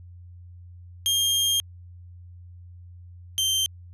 sawtooth tone pair in turn, 3212 / 3135 Hz, G7 / G7, +41 / -1 cents, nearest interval unison, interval 42 cents, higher first, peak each -17 / -18 dBFS, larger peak first, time 1.06-1.6 / 3.38-3.66 s, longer first, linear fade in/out 0 ms, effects added 88 Hz sine -42 dBFS peak until 3.93 s + resampled to 32000 Hz

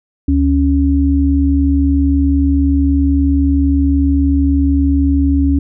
sine tone pair together, 73.42 / 277.2 Hz, D2 / C#4, 0 / 0 cents, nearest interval octave + major seventh, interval 2300 cents, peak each -12 dBFS, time 0.28-5.59 s, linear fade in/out 5 ms, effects none

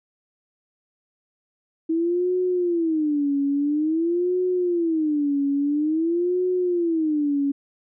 sine tone with vibrato, 320 Hz, D#4, 49 cents sharp, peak -19 dBFS, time 1.89-7.52 s, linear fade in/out 10 ms, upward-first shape sine, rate 0.49 Hz, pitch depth 230 cents each way, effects none

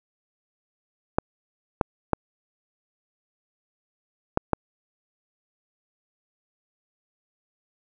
clicks, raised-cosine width 1 ms, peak -5 dBFS, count 5, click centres 1.185 / 1.812 / 2.133 / 4.374 / 4.533 s, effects none

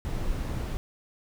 brown noise, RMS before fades -30 dBFS, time 0.05-0.77 s, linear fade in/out 0 ms, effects none

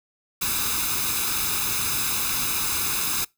white noise with comb filter, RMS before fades -25 dBFS, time 0.41-3.25 s, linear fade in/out 10 ms, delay 0.79 ms, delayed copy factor +0.7, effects noise-tail reverb RT60 0.2 s tail -23 dB re dry

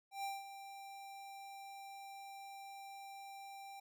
square tone with ADSR envelope, 788 Hz, G5, 9 cents sharp, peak -39 dBFS, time 0.11-3.8 s, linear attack 130 ms, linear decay 190 ms, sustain -11 dB, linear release 7 ms, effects none

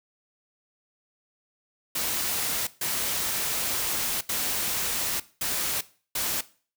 white noise bursts at uneven times, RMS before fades -28 dBFS, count 5, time 1.95-2.67 / 2.81-4.21 / 4.29-5.2 / 5.41-5.81 / 6.15-6.41 s, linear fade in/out 5 ms, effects noise-tail reverb RT60 0.4 s tail -18 dB re dry

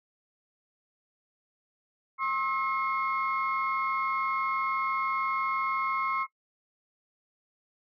sine tone cluster, 1070 / 1296 / 2157 Hz, C6 / E6 / C#7, +38 / -30 / -48 cents, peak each -28 / -32 / -33 dBFS, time 2.18-6.27 s, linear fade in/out 50 ms, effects noise-tail reverb RT60 0.1 s tail -19 dB re dry + tanh soft clip ceiling -19 dBFS

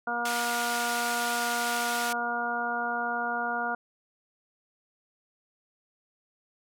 harmonic tone, 238.1 Hz, A#3, 37 cents sharp, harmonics 1 / 2 / 3 / 4 / 5 / 6, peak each -39 / -39 / -32 / -36 / -38 / -31 dBFS, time 0.07-3.75 s, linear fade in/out 5 ms
pink band-pass noise, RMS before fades -35 dBFS, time 0.25-2.13 s, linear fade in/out 5 ms, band 1800 to 13000 Hz, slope 24 dB/octave
effects none

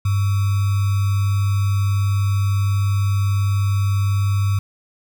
sine tone with sample-and-hold, 99.3 Hz, G2, 23 cents sharp, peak -15 dBFS, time 0.05-4.59 s, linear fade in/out 5 ms, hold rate 1225 Hz, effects none

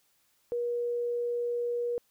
sine tone, 479.1 Hz, A#4, 47 cents sharp, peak -28 dBFS, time 0.52-1.98 s, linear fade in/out 0 ms, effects white hiss -70 dBFS RMS until 2.1 s

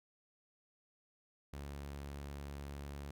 sawtooth tone, 70.8 Hz, C#2, 37 cents sharp, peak -40 dBFS, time 1.53-3.11 s, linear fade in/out 5 ms, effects none

